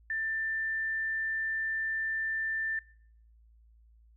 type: tone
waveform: sine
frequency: 1780 Hz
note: A6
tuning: 20 cents sharp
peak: -30 dBFS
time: 0.1-2.79 s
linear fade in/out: 2 ms
effects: noise-tail reverb RT60 0.6 s tail -23 dB re dry + added 56 Hz sine -57 dBFS peak until 4.16 s